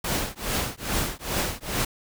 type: noise with tremolo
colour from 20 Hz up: pink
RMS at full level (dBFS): -24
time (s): 0.04-1.85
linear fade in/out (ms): 5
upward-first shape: triangle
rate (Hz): 2.4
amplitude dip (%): 100
effects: none